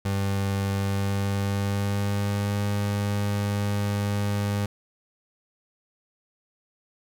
30% pulse tone with pitch glide, 98.6 to 101.96 Hz, G2 to G#2, +11 to -31 cents, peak -21 dBFS, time 0.05-4.66 s, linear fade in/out 5 ms, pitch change +58 cents, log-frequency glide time 0.83-2.58 s, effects none

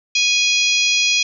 harmonic tone, 828 Hz, G#5, 5 cents flat, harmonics 3 / 4 / 5 / 6 / 7 / 8, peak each -17 / -20 / -23 / -23 / -23 / -28 dBFS, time 0.15-1.23 s, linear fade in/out 5 ms, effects none

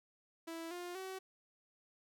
sawtooth tone with pitch steps, 329.6 / 353.3 / 378.6 Hz, E4 / F4 / F#4, 0 / +20 / +40 cents, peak -39 dBFS, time 0.47-1.19 s, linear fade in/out 10 ms, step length 240 ms, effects none

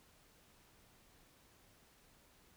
silence, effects pink hiss -67 dBFS RMS until 2.56 s

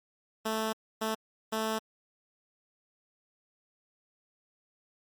10% pulse tone bursts at uneven times, 220 Hz, A3, in tune, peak -21 dBFS, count 3, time 0.45-0.73 / 1.01-1.15 / 1.52-1.79 s, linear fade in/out 10 ms, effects MP3 96 kbps

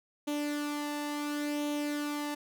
sawtooth tone with flanger, 293.7 Hz, D4, in tune, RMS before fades -34 dBFS, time 0.27-2.35 s, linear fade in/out 10 ms, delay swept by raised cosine 0.3 to 1.11 ms, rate 0.71 Hz, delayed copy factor +0.5, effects none

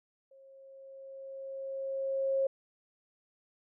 sine tone with level ramp, 540 Hz, C#5, 45 cents flat, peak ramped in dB -55 to -25 dBFS, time 0.31-2.47 s, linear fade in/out 5 ms, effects none

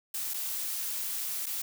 blue noise with dropouts, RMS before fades -34 dBFS, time 0.14-1.62 s, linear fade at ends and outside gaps 5 ms, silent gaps 0.337-0.341 / 1.46-1.465 s, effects none

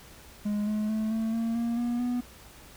triangle tone with pitch steps, 207.7 / 212.7 / 217.8 / 223 / 228.3 / 233.8 / 239.4 / 245.2 Hz, G#3 / G#3 / A3 / A3 / A#3 / A#3 / A#3 / B3, 0 / +42 / -17 / +23 / -36 / +5 / +46 / -12 cents, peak -24 dBFS, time 0.45-2.21 s, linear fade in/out 10 ms, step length 220 ms, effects added 60 Hz sine -57 dBFS peak until 2.76 s + pink hiss -51 dBFS RMS until 2.76 s

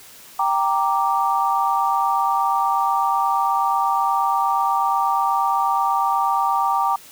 sine chord, G minor, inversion none, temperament equal, 784 / 932.3 / 1174.7 Hz, G5 / Bb5 / D6, 0 / 0 / 0 cents, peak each -21 dBFS, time 0.39-6.96 s, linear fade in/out 5 ms, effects white hiss -44 dBFS RMS until 7.11 s

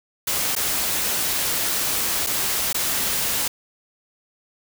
white noise with dropouts, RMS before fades -23 dBFS, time 0.27-3.48 s, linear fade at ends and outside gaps 5 ms, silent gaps 0.553-0.563 / 2.265-2.269 / 2.729-2.744 s, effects none

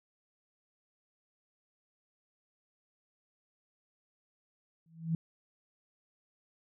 sine tone with exponential growth, 163.6 Hz, E3, 13 cents flat, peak -25 dBFS, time 4.86-5.15 s, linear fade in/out 2 ms, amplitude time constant 61 ms, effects none

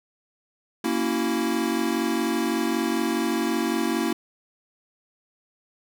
square chord, F# dominant seventh, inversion first, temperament equal with one note detuned, 233.1 / 277.2 / 329.6 / 374.7 Hz, A#3 / C#4 / E4 / F#4, 0 / 0 / 0 / +22 cents, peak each -28 / -30 / -27 / -32 dBFS, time 0.84-4.13 s, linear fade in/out 5 ms, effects none

